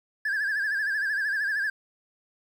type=tone with vibrato; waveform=triangle; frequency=1661.2 Hz; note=G#6; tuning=in tune; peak=-22 dBFS; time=0.25-1.7 s; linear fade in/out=5 ms; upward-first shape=sine; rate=13 Hz; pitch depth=94 cents each way; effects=tanh soft clip ceiling -19 dBFS + 10-bit